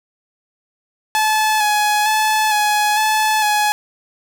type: tone with vibrato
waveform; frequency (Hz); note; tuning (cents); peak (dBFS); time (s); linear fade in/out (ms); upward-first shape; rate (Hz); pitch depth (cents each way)
sawtooth; 852; G#5; +44; -10; 1.15-3.72; 0; square; 1.1; 24
effects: none